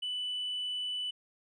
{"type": "tone with tanh clipping", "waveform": "triangle", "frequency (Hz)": 2983, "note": "F#7", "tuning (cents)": 13, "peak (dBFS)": -33, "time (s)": [0.02, 1.11], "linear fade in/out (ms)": 10, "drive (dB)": 5, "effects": ["resampled to 22050 Hz"]}